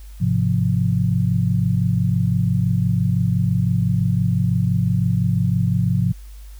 sine chord, F minor, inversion first, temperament equal with one note detuned, 104.91 / 130.81 / 174.61 Hz, Ab2 / C3 / F3, +18 / 0 / 0 cents, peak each -20 dBFS, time 0.2-6.13 s, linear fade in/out 20 ms, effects added 50 Hz sine -35 dBFS peak until 6.59 s + white hiss -52 dBFS RMS until 6.59 s

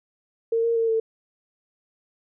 sine tone with pitch steps, 456.8 / 463.3 / 455.3 / 447.5 Hz, A#4 / A#4 / A#4 / A4, -35 / -11 / -41 / +29 cents, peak -19 dBFS, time 0.52-1 s, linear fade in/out 5 ms, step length 120 ms, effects none

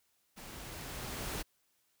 pink noise with level ramp, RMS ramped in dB -49 to -38 dBFS, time 0.36-1.43 s, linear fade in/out 20 ms, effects white hiss -75 dBFS RMS until 2 s

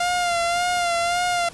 sawtooth tone with vibrato, 698.5 Hz, F5, in tune, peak -16 dBFS, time 0-1.49 s, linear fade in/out 5 ms, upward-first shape sine, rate 1.8 Hz, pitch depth 41 cents each way, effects pink hiss -43 dBFS RMS until 1.53 s + resampled to 24000 Hz

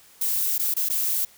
violet noise with dropouts, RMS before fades -24 dBFS, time 0.21-1.25 s, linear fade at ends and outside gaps 5 ms, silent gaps 0.581-0.594 / 0.74-0.765 / 0.888-0.899 s, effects white hiss -53 dBFS RMS until 1.37 s

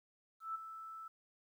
sine tone with ADSR envelope, 1318.5 Hz, E6, in tune, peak -36 dBFS, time 0.4-1.08 s, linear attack 150 ms, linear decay 13 ms, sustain -10 dB, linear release 5 ms, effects 12-bit

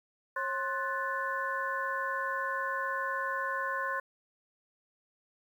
sine tone cluster, 543 / 1054 / 1486 / 1747 Hz, C#5 / C6 / F#6 / A6, -36 / +12 / +7 / -13 cents, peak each -39 / -34 / -36 / -37 dBFS, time 0.36-4 s, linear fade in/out 5 ms, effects 10-bit

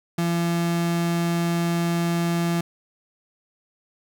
35% pulse tone, 170 Hz, F3, 46 cents flat, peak -19 dBFS, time 0.18-2.61 s, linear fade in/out 5 ms, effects none

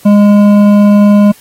sine tone with hard clipping, 205.3 Hz, G#3, 20 cents flat, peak -4 dBFS, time 0.05-1.32 s, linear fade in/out 10 ms, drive 9 dB, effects white hiss -40 dBFS RMS until 1.4 s + AAC 48 kbps

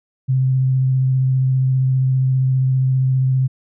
sine tone with vibrato, 130.81 Hz, C3, in tune, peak -13 dBFS, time 0.28-3.48 s, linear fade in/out 20 ms, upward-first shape sine, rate 15 Hz, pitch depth 14 cents each way, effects none

